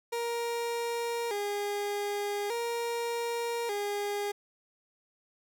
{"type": "tone with vibrato", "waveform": "30% pulse", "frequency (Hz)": 438.1, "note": "A4", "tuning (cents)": -7, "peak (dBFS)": -28, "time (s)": [0.12, 4.32], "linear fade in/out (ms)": 10, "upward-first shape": "square", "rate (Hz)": 0.42, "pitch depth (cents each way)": 120, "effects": []}